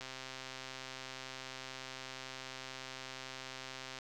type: click train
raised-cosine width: 0.2 ms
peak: -27 dBFS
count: 522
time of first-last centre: 0.01-3.987 s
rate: 131 Hz
effects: none